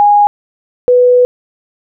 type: tone pair in turn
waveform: sine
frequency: 824 / 494.8 Hz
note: G#5 / B4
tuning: -14 / +3 cents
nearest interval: major sixth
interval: 883 cents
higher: first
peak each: -4 dBFS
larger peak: neither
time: 0-0.27 / 0.88-1.25 s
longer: second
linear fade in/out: 0 ms
effects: none